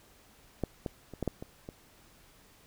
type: clicks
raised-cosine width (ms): 2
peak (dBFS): -16 / -20 / -29 / -19 / -16 / -27 / -27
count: 7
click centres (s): 0.637 / 0.862 / 1.137 / 1.227 / 1.277 / 1.425 / 1.689
effects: pink hiss -60 dBFS RMS until 2.66 s